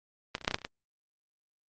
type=clicks; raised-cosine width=0.2 ms; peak=-13 / -29 / -25 / -18 / -6 / -13 / -7 / -27 / -28 / -17 dBFS; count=10; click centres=0.351 / 0.381 / 0.413 / 0.447 / 0.479 / 0.511 / 0.544 / 0.586 / 0.617 / 0.649 s; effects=low-pass 5000 Hz 12 dB/octave + Opus 24 kbps